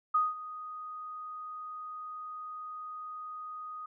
sine tone with ADSR envelope, 1244.5 Hz, D#6, in tune, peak -22 dBFS, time 0.14-3.86 s, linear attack 10 ms, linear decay 190 ms, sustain -17 dB, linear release 5 ms, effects none

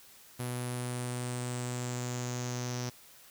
sawtooth tone with low-pass filter sweep, 123.47 Hz, B2, in tune, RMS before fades -36 dBFS, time 0.39-2.9 s, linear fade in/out 10 ms, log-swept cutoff 11000 to 5800 Hz, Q 6.4, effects white hiss -56 dBFS RMS until 3.3 s

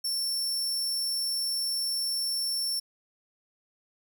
sawtooth tone, 5420 Hz, E8, 47 cents sharp, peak -25 dBFS, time 0.04-2.8 s, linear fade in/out 10 ms, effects none

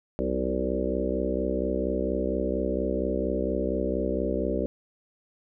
harmonic tone with a mistuned harmonic, 64.3 Hz, C2, 30 cents flat, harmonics 1 / 3 / 4 / 5 / 6 / 7 / 8 / 9, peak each -33 / -33 / -33 / -33 / -33 / -33 / -33 / -33 dBFS, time 0.19-4.66 s, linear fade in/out 0 ms, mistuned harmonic 6, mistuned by -35 cents, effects none

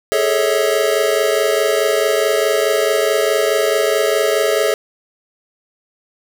square chord, A major seventh, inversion third, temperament equal with one note detuned, 415.3 / 440 / 554.4 / 642.7 Hz, G#4 / A4 / C#5 / E5, 0 / 0 / 0 / -44 cents, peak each -20 dBFS, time 0.12-4.74 s, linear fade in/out 0 ms, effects none

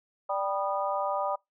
harmonic tone with a mistuned harmonic, 196 Hz, G3, in tune, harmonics 3 / 4 / 5 / 6, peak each -31 / -32 / -33 / -34 dBFS, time 0.29-1.36 s, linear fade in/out 10 ms, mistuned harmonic 6, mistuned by +74 cents, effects noise-tail reverb RT60 0.2 s tail -26 dB re dry

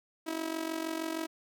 sawtooth tone with amplitude modulation, 323.2 Hz, E4, 34 cents flat, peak -26 dBFS, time 0.26-1.27 s, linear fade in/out 20 ms, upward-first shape sine, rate 46.4 Hz, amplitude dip 75%, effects none

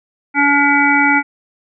harmonic tone, 284.8 Hz, C#4, 47 cents sharp, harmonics 1 / 3 / 5 / 7 / 8, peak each -16 / -16 / -16 / -16 / -16 dBFS, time 0.34-1.23 s, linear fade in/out 50 ms, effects none

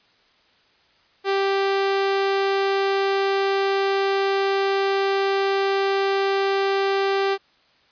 sawtooth tone, 392 Hz, G4, in tune, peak -15 dBFS, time 1.24-7.38 s, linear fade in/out 50 ms, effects white hiss -59 dBFS RMS until 7.91 s + resampled to 11025 Hz

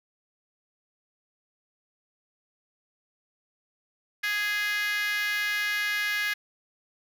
5% pulse tone with high-pass filter, 415.3 Hz, G#4, in tune, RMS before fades -28 dBFS, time 4.23-6.34 s, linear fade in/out 10 ms, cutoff 1800 Hz, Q 7.7, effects none

